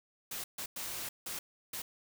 white noise bursts at uneven times, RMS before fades -40 dBFS, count 5, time 0.31-0.44 / 0.58-0.66 / 0.76-1.09 / 1.26-1.39 / 1.73-1.82 s, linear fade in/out 5 ms, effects none

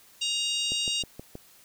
harmonic tone, 939 Hz, A#5, 12 cents sharp, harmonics 3 / 4 / 5 / 6 / 7 / 8 / 9, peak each -29 / -31 / -37 / -38 / -41 / -40 / -39 dBFS, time 0.21-1.03 s, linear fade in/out 10 ms
click train, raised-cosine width 2 ms, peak -25 dBFS, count 5, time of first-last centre 0.72-1.354 s, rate 6.31 Hz
effects white hiss -56 dBFS RMS until 1.64 s

